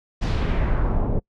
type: noise with low-pass filter sweep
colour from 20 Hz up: brown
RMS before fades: -21 dBFS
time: 0.21-1.2 s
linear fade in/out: 20 ms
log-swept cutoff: 5500 to 550 Hz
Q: 1.3
effects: noise-tail reverb RT60 0.1 s tail -25 dB re dry